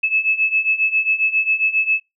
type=beating tone pair; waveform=sine; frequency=2598 / 2605.4 Hz; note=E7 / E7; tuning=-26 / -21 cents; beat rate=7.4 Hz; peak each=-20 / -17 dBFS; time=0.03-2 s; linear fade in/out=10 ms; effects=noise-tail reverb RT60 0.2 s tail -23 dB re dry